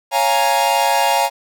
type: chord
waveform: 45% pulse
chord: Bb minor seventh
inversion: first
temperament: equal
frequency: 554.4 / 698.5 / 830.6 / 932.3 Hz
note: Db5 / F5 / Ab5 / Bb5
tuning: 0 / 0 / 0 / 0 cents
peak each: -22 / -20 / -18 / -18 dBFS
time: 0.11-1.3 s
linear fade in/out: 50 ms
effects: none